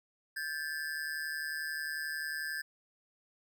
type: ring-modulated tone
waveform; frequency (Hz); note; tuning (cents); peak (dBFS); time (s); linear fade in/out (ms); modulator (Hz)
square; 1661.2; G#6; 0; -33; 0.36-2.62; 10; 75.6
effects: none